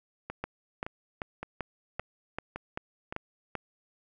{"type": "two click trains", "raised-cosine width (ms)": 0.5, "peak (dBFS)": [-18, -21], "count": [9, 6], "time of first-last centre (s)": [[0.44, 3.553], [0.3, 3.125]], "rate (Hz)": [2.57, 1.77], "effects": []}